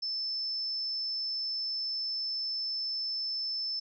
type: tone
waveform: sine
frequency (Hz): 5274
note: E8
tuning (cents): 0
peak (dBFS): -31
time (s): 0.02-3.8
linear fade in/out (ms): 10
effects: none